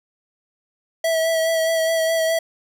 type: tone with vibrato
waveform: square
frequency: 651 Hz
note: E5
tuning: 22 cents flat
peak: -18 dBFS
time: 1.04-2.39 s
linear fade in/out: 5 ms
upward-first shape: sine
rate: 4.8 Hz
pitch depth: 21 cents each way
effects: 10-bit